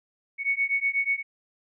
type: beating tone pair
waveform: sine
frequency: 2217 / 2225.2 Hz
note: C#7 / C#7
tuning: 0 / +6 cents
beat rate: 8.2 Hz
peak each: -26 dBFS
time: 0.38-1.23 s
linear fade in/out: 50 ms
effects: none